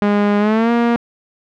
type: tone with pitch glide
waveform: sawtooth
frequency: 205.3 to 235.8 Hz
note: G#3 to A#3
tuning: -20 to +20 cents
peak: -8 dBFS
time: 0.02-0.96 s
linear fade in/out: 0 ms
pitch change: +240 cents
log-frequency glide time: 0.39-0.71 s
effects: low-pass 2000 Hz 12 dB/octave